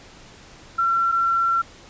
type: tone pair in turn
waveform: sine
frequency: 1358 / 1358 Hz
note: F6 / F6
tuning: -49 / -49 cents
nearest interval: unison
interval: 0 cents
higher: neither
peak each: -17 dBFS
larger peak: neither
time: 0.78-1.12 / 1.12-1.62 s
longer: second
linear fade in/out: 10 ms
effects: pink hiss -46 dBFS RMS until 1.89 s + resampled to 16000 Hz